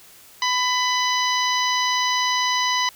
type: harmonic tone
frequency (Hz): 998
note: B5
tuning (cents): +18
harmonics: 1 / 2 / 3 / 4 / 5 / 6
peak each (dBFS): -22 / -25 / -27 / -28 / -29 / -30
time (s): 0.42-2.89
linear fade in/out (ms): 2
effects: white hiss -48 dBFS RMS until 2.95 s